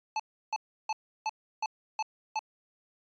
square tone bursts, 870 Hz, A5, 20 cents flat, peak -29 dBFS, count 7, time 0.16-2.392 s, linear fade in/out 2 ms, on 36 ms, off 330 ms, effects resampled to 16000 Hz

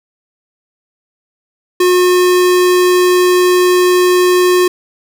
square tone, 361.2 Hz, F#4, 42 cents flat, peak -8 dBFS, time 1.8-4.68 s, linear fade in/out 5 ms, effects none

